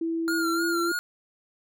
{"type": "tone with pitch glide", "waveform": "sine", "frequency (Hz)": [329.6, 341.2], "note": ["E4", "F4"], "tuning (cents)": [0, -40], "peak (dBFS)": -25, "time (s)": [0.01, 0.92], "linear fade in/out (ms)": 5, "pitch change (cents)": 60, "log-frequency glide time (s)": [0.46, 0.8]}
{"type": "tone with vibrato", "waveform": "square", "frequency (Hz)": 1396.9, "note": "F6", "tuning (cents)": 0, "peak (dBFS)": -27, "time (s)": [0.28, 0.99], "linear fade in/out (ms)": 0, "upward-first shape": "sine", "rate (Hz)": 3.3, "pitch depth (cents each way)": 52}
{"effects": []}